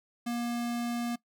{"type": "tone", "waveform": "square", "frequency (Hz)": 237.8, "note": "A#3", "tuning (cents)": 35, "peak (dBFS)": -31, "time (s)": [0.26, 1.16], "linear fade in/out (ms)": 10, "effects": ["noise-tail reverb RT60 0.1 s tail -20 dB re dry"]}